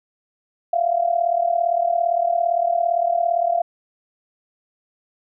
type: tone with amplitude modulation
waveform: sine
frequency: 688 Hz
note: F5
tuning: 26 cents flat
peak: -13 dBFS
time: 0.73-3.62 s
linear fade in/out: 5 ms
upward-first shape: sine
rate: 37.6 Hz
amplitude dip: 80%
effects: none